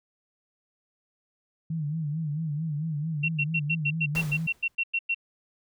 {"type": "tone with vibrato", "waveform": "sine", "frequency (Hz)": 154.1, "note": "D#3", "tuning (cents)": -16, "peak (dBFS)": -27, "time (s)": [1.7, 4.47], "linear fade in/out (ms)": 5, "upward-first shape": "sine", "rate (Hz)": 4.5, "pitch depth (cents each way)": 110}
{"type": "tone bursts", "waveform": "sine", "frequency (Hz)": 2726, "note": "F7", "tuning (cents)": -43, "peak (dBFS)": -23, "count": 13, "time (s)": [3.23, 5.146], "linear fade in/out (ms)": 10, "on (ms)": 56, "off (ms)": 99}
{"type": "noise with exponential decay", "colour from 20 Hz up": "pink", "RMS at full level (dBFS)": -35, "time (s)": [4.15, 4.75], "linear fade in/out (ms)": 1, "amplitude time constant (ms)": 130}
{"effects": []}